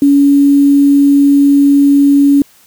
sine tone with quantisation, 282 Hz, C#4, 30 cents sharp, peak -4 dBFS, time 0.02-2.42 s, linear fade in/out 2 ms, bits 5, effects white hiss -46 dBFS RMS until 2.66 s

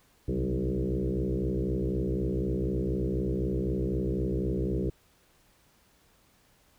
sine tone with frequency modulation, 124.2 Hz, B2, 10 cents sharp, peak -26 dBFS, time 0.28-4.9 s, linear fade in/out 5 ms, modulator 64 Hz, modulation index 5.1, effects pink hiss -64 dBFS RMS until 6.78 s

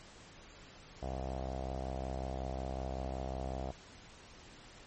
sawtooth tone with low-pass filter, 65.41 Hz, C2, in tune, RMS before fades -39 dBFS, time 1.02-3.72 s, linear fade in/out 10 ms, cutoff 690 Hz, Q 5.4, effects pink hiss -55 dBFS RMS until 4.86 s + MP3 32 kbps

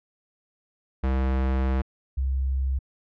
square / sine tone pair in turn, 65.6 / 66.32 Hz, C2 / C2, +5 / +24 cents, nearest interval unison, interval 19 cents, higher second, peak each -22 dBFS, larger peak neither, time 1.03-1.82 / 2.17-2.79 s, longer first, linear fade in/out 10 ms, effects low-pass 2000 Hz 12 dB/octave

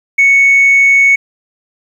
sine tone, 2217 Hz, C#7, in tune, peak -3 dBFS, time 0.18-1.16 s, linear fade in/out 10 ms, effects tanh soft clip ceiling -2 dBFS + 7-bit

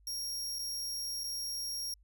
sawtooth tone with dropouts, 5588 Hz, F8, in tune, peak -33 dBFS, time 0.07-1.94 s, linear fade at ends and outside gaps 2 ms, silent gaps 0.587-0.591 / 1.236-1.24 s, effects added 50 Hz sine -60 dBFS peak until 2.03 s

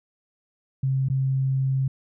sine tone with dropouts, 133.5 Hz, C3, 35 cents sharp, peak -20 dBFS, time 0.83-1.88 s, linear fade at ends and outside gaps 5 ms, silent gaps 1.086-1.099 s, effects none

